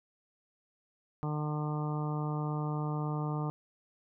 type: harmonic tone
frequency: 150.6 Hz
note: D3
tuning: 44 cents sharp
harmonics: 1 / 2 / 3 / 4 / 5 / 6 / 7 / 8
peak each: -32 / -40 / -43 / -48 / -44 / -45 / -46 / -45 dBFS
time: 1.23-3.5 s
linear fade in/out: 0 ms
effects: none